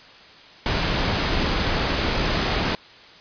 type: noise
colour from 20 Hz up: pink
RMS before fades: -22 dBFS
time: 0.66-2.75 s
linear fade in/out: 0 ms
effects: white hiss -46 dBFS RMS until 3.2 s + resampled to 11025 Hz